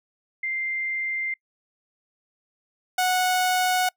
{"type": "tone pair in turn", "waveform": ["sine", "sawtooth"], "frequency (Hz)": [2093, 735.5], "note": ["C7", "F#5"], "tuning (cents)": [0, -11], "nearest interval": "octave + tritone", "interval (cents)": 1811, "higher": "first", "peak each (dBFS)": [-25, -16], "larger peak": "second", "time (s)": [[0.43, 1.34], [2.98, 3.89]], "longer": "neither", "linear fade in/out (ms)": 5, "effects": ["noise-tail reverb RT60 0.1 s tail -25 dB re dry"]}